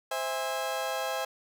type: chord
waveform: 30% pulse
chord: C augmented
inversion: none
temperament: just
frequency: 523.3 / 654.1 / 817.6 Hz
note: C5 / E5 / G#5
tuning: 0 / -14 / -27 cents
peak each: -32 dBFS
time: 0.11-1.25 s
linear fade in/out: 5 ms
effects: none